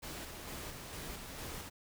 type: noise with tremolo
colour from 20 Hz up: pink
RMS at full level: -44 dBFS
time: 0.02-1.7 s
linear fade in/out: 20 ms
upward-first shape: square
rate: 2.2 Hz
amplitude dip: 30%
effects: none